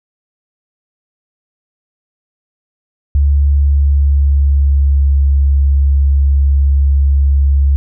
sine tone with pitch glide, 71 to 69.46 Hz, C#2 to C#2, +42 to +4 cents, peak -7 dBFS, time 3.15-7.76 s, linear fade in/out 0 ms, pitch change -38 cents, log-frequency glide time 3.44-5.11 s, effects none

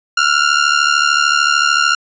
sawtooth ring-modulated tone, 1396.9 Hz, F6, in tune, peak -4 dBFS, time 0.17-1.95 s, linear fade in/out 5 ms, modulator 36.7 Hz, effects resampled to 16000 Hz

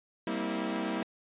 sawtooth chord, C dominant seventh, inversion second, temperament equal with one note detuned, 196 / 233.1 / 261.6 / 324.7 Hz, G3 / Bb3 / C4 / E4, 0 / 0 / 0 / -26 cents, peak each -33 / -32 / -36 / -31 dBFS, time 0.27-1.03 s, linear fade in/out 2 ms, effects resampled to 8000 Hz

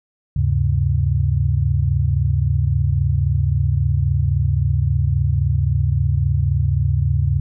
sine tone cluster, 76.3 / 100 / 135.4 Hz, D#2 / G2 / C#3, -33 / +35 / -40 cents, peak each -19 dBFS, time 0.36-7.4 s, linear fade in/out 5 ms, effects none

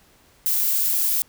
violet noise, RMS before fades -21 dBFS, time 0.46-1.22 s, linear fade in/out 0 ms, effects pink hiss -56 dBFS RMS until 1.28 s

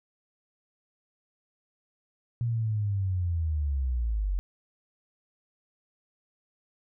sine linear sweep, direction down, 119.9 to 44.59 Hz, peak -25 dBFS, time 2.41-4.39 s, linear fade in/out 0 ms, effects none

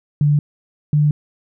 sine tone pair in turn, 146.83 / 148.79 Hz, D3 / D3, 0 / +23 cents, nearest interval unison, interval 23 cents, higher second, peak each -11 dBFS, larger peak neither, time 0.21-0.39 / 0.93-1.11 s, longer neither, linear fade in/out 2 ms, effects none

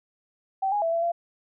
sine tone with pitch steps, 772 / 826 / 662 / 671 / 684 Hz, G5 / G#5 / E5 / E5 / F5, -27 / -10 / +7 / +31 / -36 cents, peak -22 dBFS, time 0.62-1.12 s, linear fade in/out 10 ms, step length 100 ms, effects none

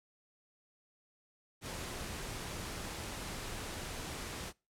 pink noise, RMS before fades -42 dBFS, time 1.61-4.53 s, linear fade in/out 50 ms, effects noise-tail reverb RT60 0.3 s tail -25 dB re dry + low-pass 11000 Hz 12 dB/octave

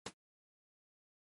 pink noise with exponential decay, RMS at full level -35 dBFS, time 0.06-0.14 s, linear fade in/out 5 ms, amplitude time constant 16 ms, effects high-pass 150 Hz 12 dB/octave + MP3 48 kbps

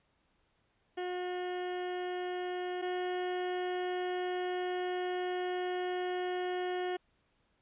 30% pulse tone pair in turn, 360.9 / 362.3 Hz, F#4 / F#4, -43 / -36 cents, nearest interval unison, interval 7 cents, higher second, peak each -32 / -30 dBFS, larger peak second, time 0.97-2.82 / 2.82-6.97 s, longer second, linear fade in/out 10 ms, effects pink hiss -74 dBFS RMS until 7.61 s + resampled to 8000 Hz

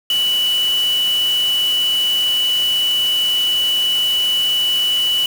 sine tone in noise, 2960 Hz, F#7, in tune, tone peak -14 dBFS, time 0.1-5.26 s, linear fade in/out 2 ms, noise white, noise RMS -29 dBFS, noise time 0.1-5.26 s, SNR +12 dB, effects none

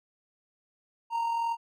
triangle tone with amplitude modulation, 926 Hz, A#5, 12 cents flat, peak -23 dBFS, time 1.1-1.57 s, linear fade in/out 50 ms, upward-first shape sine, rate 41.2 Hz, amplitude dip 40%, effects none

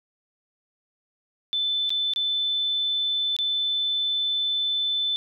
sine tone with dropouts, 3520 Hz, A7, in tune, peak -22 dBFS, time 1.53-5.16 s, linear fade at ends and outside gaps 0 ms, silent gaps 1.894-1.904 / 2.136-2.161 / 3.365-3.388 s, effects none

